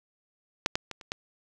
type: clicks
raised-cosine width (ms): 0.2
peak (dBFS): -6 / -9 / -19 / -28 / -14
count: 5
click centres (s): 0.661 / 0.755 / 0.913 / 1.012 / 1.119
effects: none